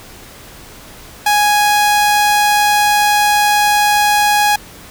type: tone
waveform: sawtooth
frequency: 830.6 Hz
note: G#5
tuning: in tune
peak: -6 dBFS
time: 1.26-4.56 s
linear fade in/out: 5 ms
effects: pink hiss -37 dBFS RMS until 4.9 s